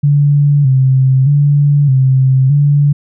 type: tone with vibrato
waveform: sine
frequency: 138 Hz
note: C#3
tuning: 7 cents flat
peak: -6 dBFS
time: 0.03-2.93 s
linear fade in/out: 10 ms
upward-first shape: square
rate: 0.81 Hz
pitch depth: 78 cents each way
effects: none